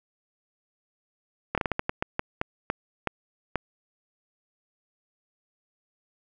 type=slowing click train; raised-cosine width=0.5 ms; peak=-10 dBFS; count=13; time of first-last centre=1.55-3.557 s; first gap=27 ms; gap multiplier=1.3; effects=none